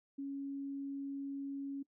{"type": "tone", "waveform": "sine", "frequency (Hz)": 277.2, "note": "C#4", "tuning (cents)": 0, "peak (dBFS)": -38, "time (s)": [0.18, 1.83], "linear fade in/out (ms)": 10, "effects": ["noise-tail reverb RT60 0.1 s tail -20 dB re dry"]}